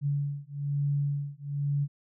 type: beating tone pair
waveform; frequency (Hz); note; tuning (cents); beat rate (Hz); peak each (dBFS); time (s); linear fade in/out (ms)
sine; 142.3 / 143.4; C#3 / D3; +46 / -41; 1.1; -30; 0.01-1.88; 50
effects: none